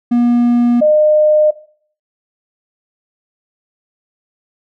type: tone pair in turn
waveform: triangle / sine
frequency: 240 / 609 Hz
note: B3 / D#5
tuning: -49 / -37 cents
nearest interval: octave + major third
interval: 1612 cents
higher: second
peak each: -7 dBFS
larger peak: neither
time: 0.11-0.81 / 0.81-1.51 s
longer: neither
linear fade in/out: 10 ms
effects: noise-tail reverb RT60 0.5 s tail -17 dB re dry